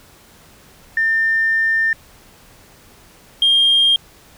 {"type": "tone pair in turn", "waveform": "sine", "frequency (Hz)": [1800, 3215], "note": ["A6", "G7"], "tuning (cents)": [39, 43], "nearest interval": "minor seventh", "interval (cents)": 1004, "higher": "second", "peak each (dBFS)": [-13, -9], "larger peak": "second", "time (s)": [[0.97, 1.93], [3.42, 3.96]], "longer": "first", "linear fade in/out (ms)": 2, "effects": ["tanh soft clip ceiling -7 dBFS", "pink hiss -47 dBFS RMS until 4.37 s"]}